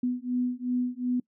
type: beating tone pair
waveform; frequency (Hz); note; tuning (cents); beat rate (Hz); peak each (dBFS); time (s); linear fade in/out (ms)
sine; 246.9 / 249.6; B3 / B3; 0 / +19; 2.7; -29; 0.03-1.2; 5
effects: noise-tail reverb RT60 0.1 s tail -23 dB re dry